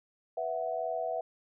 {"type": "chord", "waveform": "sine", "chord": "B suspended fourth", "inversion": "none", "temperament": "just", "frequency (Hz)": [493.9, 658.5, 740.8], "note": ["B4", "E5", "F#5"], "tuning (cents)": [0, -2, 2], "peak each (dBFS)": [-38, -33, -36], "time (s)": [0.37, 1.21], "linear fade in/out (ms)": 5, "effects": []}